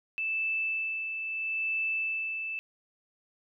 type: tone with tremolo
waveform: sine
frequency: 2637 Hz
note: E7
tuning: in tune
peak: -27 dBFS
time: 0.18-2.59 s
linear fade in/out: 0 ms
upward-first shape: sine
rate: 0.76 Hz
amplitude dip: 45%
effects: none